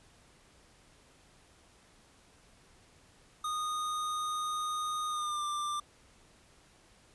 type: tone with pitch glide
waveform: square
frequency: 1234 to 1185.8 Hz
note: D#6 to D6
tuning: -15 to +16 cents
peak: -33 dBFS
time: 3.44-5.8 s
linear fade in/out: 5 ms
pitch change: -69 cents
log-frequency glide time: 5.08-5.44 s
effects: pink hiss -62 dBFS RMS until 7.14 s + resampled to 24000 Hz